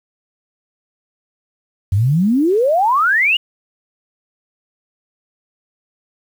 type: exponential sweep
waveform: sine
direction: up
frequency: 90.8 to 2960 Hz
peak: -11 dBFS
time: 1.92-3.37 s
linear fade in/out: 5 ms
effects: 7-bit